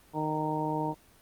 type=harmonic tone; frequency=154.2 Hz; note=D#3; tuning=15 cents flat; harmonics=1 / 2 / 3 / 4 / 5 / 6; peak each=-35 / -33 / -37 / -38 / -38 / -32 dBFS; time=0.13-0.95 s; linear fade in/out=50 ms; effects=pink hiss -59 dBFS RMS until 1.21 s + Opus 24 kbps